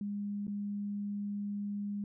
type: tone with dropouts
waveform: sine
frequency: 203.8 Hz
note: G#3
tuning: 32 cents flat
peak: -34 dBFS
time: 0.01-2.04 s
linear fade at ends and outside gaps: 2 ms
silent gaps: 0.469-0.479 s
effects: none